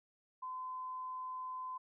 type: tone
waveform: sine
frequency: 1023 Hz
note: C6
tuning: 39 cents flat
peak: -40 dBFS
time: 0.42-1.78 s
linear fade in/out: 10 ms
effects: none